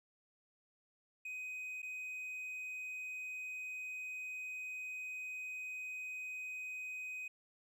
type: tone with dropouts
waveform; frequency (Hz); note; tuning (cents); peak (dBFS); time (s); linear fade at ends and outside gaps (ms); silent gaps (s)
triangle; 2509; D#7; +14; -40; 1.25-7.28; 5; 1.82-1.828
effects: none